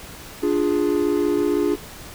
triangle chord, D diminished, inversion none, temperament equal, 293.7 / 349.2 / 415.3 Hz, D4 / F4 / Ab4, 0 / 0 / 0 cents, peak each -20 dBFS, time 0.42-1.76 s, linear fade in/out 20 ms, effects pink hiss -39 dBFS RMS until 2.14 s

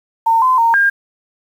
sine tone with pitch steps, 909 / 1026 / 921 / 1609 Hz, A#5 / C6 / A#5 / G6, -44 / -34 / -21 / +45 cents, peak -9 dBFS, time 0.26-0.9 s, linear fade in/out 10 ms, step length 160 ms, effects 7-bit

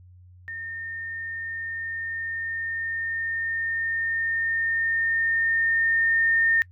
sine tone with level ramp, 1823 Hz, A#6, 39 cents flat, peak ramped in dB -32 to -17 dBFS, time 0.48-6.62 s, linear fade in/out 0 ms, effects noise-tail reverb RT60 0.1 s tail -25 dB re dry + added 90 Hz sine -47 dBFS peak until 6.71 s

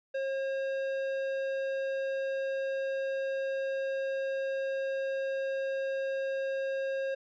triangle tone with tanh clipping, 539 Hz, C#5, 49 cents flat, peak -32 dBFS, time 0.14-7.15 s, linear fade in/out 10 ms, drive 16 dB, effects none

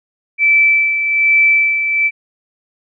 sine tone with tremolo, 2321 Hz, D7, 21 cents flat, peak -7 dBFS, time 0.38-2.11 s, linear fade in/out 50 ms, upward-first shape sine, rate 1.2 Hz, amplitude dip 55%, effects none

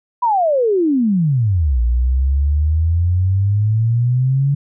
sine exponential two-way sweep, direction down then up, 1004 to 57.9 to 142.9 Hz, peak -12 dBFS, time 0.22-4.55 s, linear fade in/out 10 ms, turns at 1.81 s, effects none

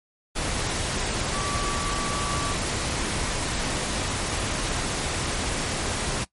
sine tone in noise, 1152 Hz, D6, 34 cents flat, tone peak -30 dBFS, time 1.33-2.54 s, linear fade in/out 20 ms, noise pink, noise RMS -27 dBFS, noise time 0.35-6.25 s, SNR -6 dB, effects noise-tail reverb RT60 0.1 s tail -19 dB re dry + MP3 48 kbps

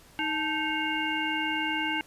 harmonic tone with a mistuned harmonic, 311.1 Hz, D#4, in tune, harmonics 1 / 3 / 5 / 7 / 9, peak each -33 / -33 / -33 / -33 / -33 dBFS, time 0.19-2.01 s, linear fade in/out 0 ms, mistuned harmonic 3, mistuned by -110 cents, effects pink hiss -55 dBFS RMS until 2.06 s + resampled to 32000 Hz

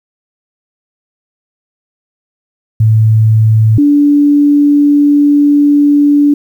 sine tone pair in turn, 110 / 289.8 Hz, A2 / D4, 0 / -23 cents, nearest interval octave + perfect fourth, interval 1677 cents, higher second, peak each -4 dBFS, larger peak neither, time 2.8-3.78 / 3.78-6.34 s, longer second, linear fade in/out 5 ms, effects 7-bit

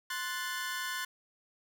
sawtooth chord, F# diminished, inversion second, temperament equal with one note detuned, 1046.5 / 1480 / 1753.9 Hz, C6 / F#6 / A6, 0 / 0 / -6 cents, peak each -36 / -35 / -35 dBFS, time 0.1-1.05 s, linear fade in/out 5 ms, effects none

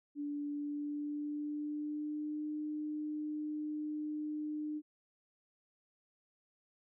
sine tone with pitch glide, 290.6 to 302.4 Hz, D4 to D#4, -18 to -49 cents, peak -36 dBFS, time 0.15-4.82 s, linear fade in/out 50 ms, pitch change +69 cents, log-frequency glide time 0.49-2.49 s, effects none

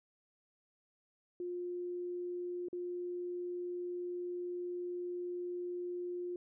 sine tone with dropouts, 354.4 Hz, F4, 25 cents sharp, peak -37 dBFS, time 1.4-6.36 s, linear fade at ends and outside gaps 2 ms, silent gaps 2.685-2.729 s, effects none

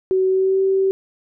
sine tone with pitch glide, 376.5 to 384.9 Hz, F#4 to G4, +30 to -32 cents, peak -14 dBFS, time 0.11-0.91 s, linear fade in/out 0 ms, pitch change +38 cents, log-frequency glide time 0.27-0.61 s, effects none

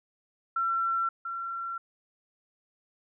sine tone pair in turn, 1353 / 1361.6 Hz, E6 / F6, +45 / -44 cents, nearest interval unison, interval 11 cents, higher second, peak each -25 / -32 dBFS, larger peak first, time 0.56-1.09 / 1.25-1.78 s, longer neither, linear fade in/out 5 ms, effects none

